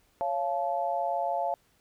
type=chord; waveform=sine; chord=Db augmented; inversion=none; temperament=just; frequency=554.4 / 693 / 866.2 Hz; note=Db5 / F5 / A5; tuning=0 / -14 / -27 cents; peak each=-33 / -29 / -32 dBFS; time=0.21-1.54 s; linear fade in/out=0 ms; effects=pink hiss -67 dBFS RMS until 1.8 s